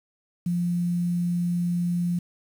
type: tone with quantisation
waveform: sine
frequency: 174.61 Hz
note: F3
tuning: in tune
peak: -22 dBFS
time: 0.46-2.19 s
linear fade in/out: 5 ms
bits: 8
effects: none

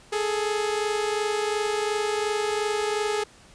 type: tone pair together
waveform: sawtooth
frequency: 417.2 / 440 Hz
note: G#4 / A4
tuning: +8 / 0 cents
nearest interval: minor second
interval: 92 cents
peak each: -21 / -26 dBFS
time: 0.12-3.24 s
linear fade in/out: 10 ms
effects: pink hiss -52 dBFS RMS until 3.54 s + resampled to 22050 Hz

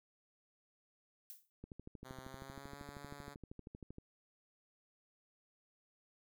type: noise with exponential decay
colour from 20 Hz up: violet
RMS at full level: -48 dBFS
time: 1.3-1.5 s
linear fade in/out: 0 ms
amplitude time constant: 42 ms
type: click train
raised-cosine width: 3 ms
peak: -36 dBFS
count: 31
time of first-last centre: 1.64-3.984 s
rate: 12.8 Hz
type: tone with pitch glide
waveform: 5% pulse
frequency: 130.81 to 142.65 Hz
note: C3 to C#3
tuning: 0 to +50 cents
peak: -40 dBFS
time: 2.04-3.35 s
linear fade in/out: 20 ms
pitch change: +150 cents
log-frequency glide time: 2.22-2.8 s
effects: none

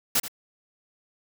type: noise with echo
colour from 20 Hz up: white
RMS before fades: -22 dBFS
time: 0.15-0.2 s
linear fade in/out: 5 ms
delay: 82 ms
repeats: 1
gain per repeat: -13 dB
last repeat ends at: 0.282 s
effects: none

